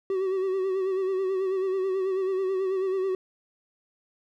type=tone with vibrato; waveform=triangle; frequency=380 Hz; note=F#4; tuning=46 cents sharp; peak=-22 dBFS; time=0.1-3.15 s; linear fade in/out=2 ms; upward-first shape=sine; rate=9.2 Hz; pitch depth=46 cents each way; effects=none

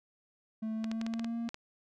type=tone with pitch glide; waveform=triangle; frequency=220 to 232.3 Hz; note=A3 to A#3; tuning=0 to -6 cents; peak=-31 dBFS; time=0.62-1.49 s; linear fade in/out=10 ms; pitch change=+94 cents; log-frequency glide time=0.74-1.37 s
type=clicks; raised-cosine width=0.2 ms; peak=-23 dBFS; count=9; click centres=0.843 / 0.915 / 1.014 / 1.065 / 1.138 / 1.195 / 1.245 / 1.49 / 1.544 s
effects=none

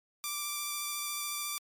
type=tone with vibrato; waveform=5% pulse; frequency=1174.7 Hz; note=D6; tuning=in tune; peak=-22 dBFS; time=0.24-1.58 s; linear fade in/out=0 ms; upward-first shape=square; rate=14 Hz; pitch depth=12 cents each way; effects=MP3 96 kbps

